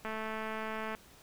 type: click train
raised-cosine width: 0.5 ms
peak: -24 dBFS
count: 198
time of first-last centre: 0.05-0.95 s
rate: 219 Hz
effects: pink hiss -58 dBFS RMS until 1.22 s